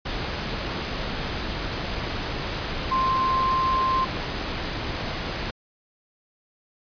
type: tone in noise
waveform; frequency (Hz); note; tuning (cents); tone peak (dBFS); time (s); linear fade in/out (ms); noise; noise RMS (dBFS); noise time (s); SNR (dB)
sine; 1050; C6; +6; -20; 2.91-4.05; 10; pink; -29; 0.05-5.51; +6
effects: resampled to 11025 Hz